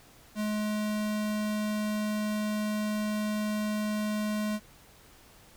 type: tone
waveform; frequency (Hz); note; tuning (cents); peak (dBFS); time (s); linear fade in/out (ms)
square; 211.8; G#3; +34; -29; 0.35-4.6; 50
effects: pink hiss -56 dBFS RMS until 5.56 s